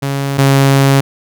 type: tone pair in turn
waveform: sawtooth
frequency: 138.59 / 137.16 Hz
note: C#3 / C#3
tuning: 0 / -18 cents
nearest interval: unison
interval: 18 cents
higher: first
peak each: -11 / -3 dBFS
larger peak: second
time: 0.02-0.38 / 0.38-1.01 s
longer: second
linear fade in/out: 10 ms
effects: none